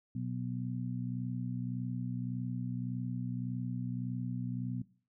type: harmonic tone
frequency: 61.74 Hz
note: B1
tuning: in tune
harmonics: 2 / 3 / 4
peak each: -37 / -39 / -40 dBFS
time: 0.15-4.82 s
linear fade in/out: 5 ms
effects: noise-tail reverb RT60 0.4 s tail -19 dB re dry